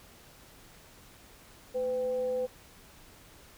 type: tone with frequency modulation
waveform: sine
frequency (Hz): 506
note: B4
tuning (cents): +42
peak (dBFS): -28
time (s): 1.74-2.47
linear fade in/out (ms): 20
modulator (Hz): 282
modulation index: 0.24
effects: pink hiss -55 dBFS RMS until 3.57 s